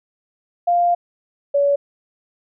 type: tone pair in turn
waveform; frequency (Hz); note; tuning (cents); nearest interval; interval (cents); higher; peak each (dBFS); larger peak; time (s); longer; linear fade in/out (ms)
sine; 698.5 / 567.1; F5 / C#5; 0 / +39; major third; 361; first; -13; neither; 0.67-0.95 / 1.54-1.76; first; 10
effects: none